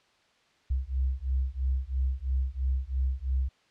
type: beating tone pair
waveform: sine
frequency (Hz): 64 / 67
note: C2 / C2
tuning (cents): -38 / +42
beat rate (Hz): 3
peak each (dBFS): -29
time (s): 0.7-3.49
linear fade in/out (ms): 10
effects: white hiss -65 dBFS RMS until 3.7 s + low-pass 4000 Hz 12 dB/octave